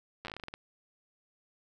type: slowing click train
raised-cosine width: 0.3 ms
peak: -24 dBFS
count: 12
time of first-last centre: 0.25-0.539 s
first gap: 9 ms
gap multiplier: 1.2
effects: none